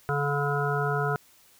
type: harmonic tone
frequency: 143.3 Hz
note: D3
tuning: 42 cents flat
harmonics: 1 / 3 / 5 / 7 / 9 / 10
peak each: -28 / -30 / -32 / -35 / -33 / -32 dBFS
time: 0.09-1.16 s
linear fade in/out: 0 ms
effects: white hiss -58 dBFS RMS until 1.59 s